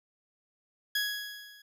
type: tone with level ramp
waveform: 20% pulse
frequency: 1668 Hz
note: G#6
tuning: 7 cents sharp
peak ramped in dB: -21 to -48 dBFS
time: 0.95-1.62 s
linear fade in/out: 5 ms
effects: none